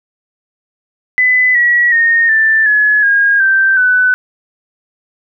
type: tone with pitch steps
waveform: sine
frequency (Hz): 2006 / 1924.3 / 1845.9 / 1770.7 / 1698.6 / 1629.4 / 1563 / 1499.3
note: B6 / B6 / A#6 / A6 / G#6 / G#6 / G6 / F#6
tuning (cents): +26 / -45 / -18 / +10 / +39 / -33 / -6 / +22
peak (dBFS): -7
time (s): 1.18-4.14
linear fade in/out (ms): 0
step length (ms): 370
effects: none